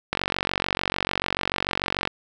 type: click train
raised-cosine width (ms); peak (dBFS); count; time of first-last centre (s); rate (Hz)
0.3; -6; 92; 0.13-2.074; 46.8
effects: none